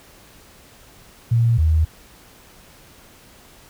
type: tone pair in turn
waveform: sine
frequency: 116.4 / 79.1 Hz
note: A#2 / D#2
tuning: -2 / +29 cents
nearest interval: perfect fifth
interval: 669 cents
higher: first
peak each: -13 dBFS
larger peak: neither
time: 1.31-1.58 / 1.58-1.85 s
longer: neither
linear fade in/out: 10 ms
effects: pink hiss -48 dBFS RMS until 3.69 s